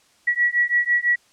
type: beating tone pair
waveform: sine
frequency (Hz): 1928 / 1934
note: B6 / B6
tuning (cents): -42 / -37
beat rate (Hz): 6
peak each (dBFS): -20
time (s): 0.27-1.16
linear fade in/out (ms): 10
effects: white hiss -58 dBFS RMS until 1.32 s + low-pass 8000 Hz 12 dB/octave